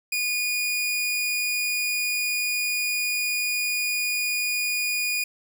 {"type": "tone", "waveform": "sawtooth", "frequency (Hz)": 2451, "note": "D#7", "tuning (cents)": -27, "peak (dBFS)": -20, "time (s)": [0.12, 5.24], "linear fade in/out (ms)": 5, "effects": []}